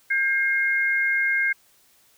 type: tone pair together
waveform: sine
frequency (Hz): 1600 / 2136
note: G6 / C7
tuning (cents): +35 / +35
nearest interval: perfect fourth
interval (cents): 500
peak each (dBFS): -22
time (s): 0.1-1.53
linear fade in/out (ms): 10
effects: white hiss -59 dBFS RMS until 2.17 s

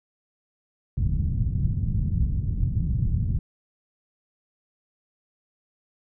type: low-pass noise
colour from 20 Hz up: white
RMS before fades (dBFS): -24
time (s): 0.97-3.39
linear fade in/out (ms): 2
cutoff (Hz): 140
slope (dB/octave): 24
effects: none

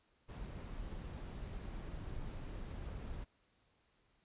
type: noise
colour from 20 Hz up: brown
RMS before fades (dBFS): -45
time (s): 0.28-3.25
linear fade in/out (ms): 20
effects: pink hiss -75 dBFS RMS until 4.24 s + resampled to 8000 Hz

